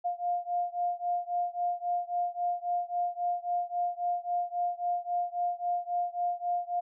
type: beating tone pair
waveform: sine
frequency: 703 / 706.7 Hz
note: F5 / F5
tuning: +11 / +20 cents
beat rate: 3.7 Hz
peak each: -31 / -32 dBFS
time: 0.04-6.81 s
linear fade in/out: 20 ms
effects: none